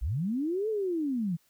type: linear two-way sweep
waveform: sine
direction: up then down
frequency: 45.63 to 447.1 to 156.7 Hz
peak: -27 dBFS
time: 0.01-1.37 s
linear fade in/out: 20 ms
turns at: 0.69 s
effects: white hiss -68 dBFS RMS until 1.49 s